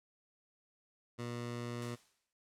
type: tone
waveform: 15% pulse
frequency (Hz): 120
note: B2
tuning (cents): -49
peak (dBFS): -33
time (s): 1.18-1.96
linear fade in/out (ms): 20
type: noise with exponential decay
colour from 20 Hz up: white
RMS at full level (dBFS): -50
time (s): 1.82-2.33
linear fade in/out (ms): 1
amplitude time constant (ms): 110
effects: noise-tail reverb RT60 0.1 s tail -17 dB re dry + low-pass 9000 Hz 12 dB/octave